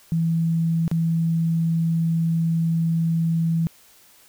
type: tone with dropouts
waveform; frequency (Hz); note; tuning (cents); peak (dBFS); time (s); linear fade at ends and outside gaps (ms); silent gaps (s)
sine; 164.81; E3; 0; -18; 0.12-3.67; 0; 0.879-0.914
effects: white hiss -53 dBFS RMS until 4.28 s